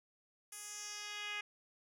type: tone with band-pass filter sweep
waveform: 10% pulse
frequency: 415.3 Hz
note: G#4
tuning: in tune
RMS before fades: -45 dBFS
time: 0.52-1.41 s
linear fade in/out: 5 ms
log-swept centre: 10000 to 2500 Hz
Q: 2
effects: none